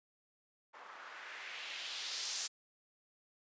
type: noise with low-pass filter sweep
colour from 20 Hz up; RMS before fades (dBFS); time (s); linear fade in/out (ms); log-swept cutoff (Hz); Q
blue; -44; 0.73-2.48; 20; 1000 to 6500; 1.8
effects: high-pass 400 Hz 12 dB/octave + resampled to 16000 Hz